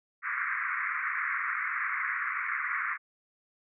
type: band-pass noise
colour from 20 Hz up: white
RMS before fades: -32 dBFS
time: 0.22-2.98 s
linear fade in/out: 50 ms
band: 1100 to 2200 Hz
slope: 96 dB/octave
effects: none